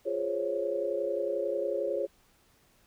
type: chord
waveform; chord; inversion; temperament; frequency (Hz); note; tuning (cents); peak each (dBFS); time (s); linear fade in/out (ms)
sine; Db major seventh; first; equal; 349.2 / 415.3 / 523.3 / 554.4; F4 / Ab4 / C5 / Db5; 0 / 0 / 0 / 0; -36 / -34 / -36 / -31; 0.05-2.07; 20
effects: pink hiss -65 dBFS RMS until 2.86 s